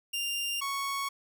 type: tone pair in turn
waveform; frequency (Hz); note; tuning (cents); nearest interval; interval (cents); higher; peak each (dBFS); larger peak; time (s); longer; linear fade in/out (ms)
sawtooth; 2794 / 1108.8; F7 / C#6; 0 / 0; octave + major third; 1600; first; -27; neither; 0.13-0.61 / 0.61-1.09; neither; 10
effects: none